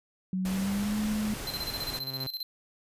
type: tone with pitch glide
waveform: sine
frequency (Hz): 186.5 to 213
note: F#3 to G#3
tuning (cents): +14 to +44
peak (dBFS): -27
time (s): 0.33-1.34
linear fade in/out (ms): 2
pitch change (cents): +230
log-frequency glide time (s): 0.47-0.98
type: noise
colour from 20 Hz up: pink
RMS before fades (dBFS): -38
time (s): 0.45-1.99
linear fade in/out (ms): 2
type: tone with exponential growth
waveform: sawtooth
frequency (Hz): 132.1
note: C3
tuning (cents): +17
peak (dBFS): -31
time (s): 1.07-2.27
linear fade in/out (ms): 2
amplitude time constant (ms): 260
type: tone with tremolo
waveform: square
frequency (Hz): 4100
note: C8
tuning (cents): -36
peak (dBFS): -32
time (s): 1.47-2.43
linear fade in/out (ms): 2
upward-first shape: square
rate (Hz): 15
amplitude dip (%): 75
effects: resampled to 32000 Hz